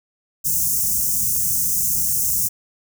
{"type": "band-stop noise", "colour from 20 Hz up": "white", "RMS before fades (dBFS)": -20, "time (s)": [0.44, 2.49], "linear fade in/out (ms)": 20, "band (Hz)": [210, 5900], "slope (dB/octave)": 48, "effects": []}